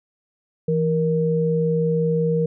sine tone pair together, 164.81 / 469 Hz, E3 / A#4, 0 / +11 cents, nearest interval octave + tritone, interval 1811 cents, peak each -20 dBFS, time 0.68-2.46 s, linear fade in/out 5 ms, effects none

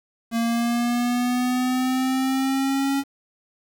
square linear sweep, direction up, 229.4 to 277.2 Hz, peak -21 dBFS, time 0.31-3.04 s, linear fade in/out 50 ms, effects 8-bit

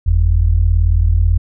sine tone pair together, 46.59 / 84.9 Hz, F#1 / F2, +13 / -48 cents, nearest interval minor seventh, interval 1039 cents, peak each -12 dBFS, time 0.06-1.38 s, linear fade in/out 10 ms, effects none

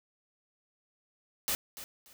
white noise with echo, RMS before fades -31 dBFS, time 1.48-1.55 s, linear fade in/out 0 ms, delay 290 ms, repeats 2, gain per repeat -13 dB, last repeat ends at 2.13 s, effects none

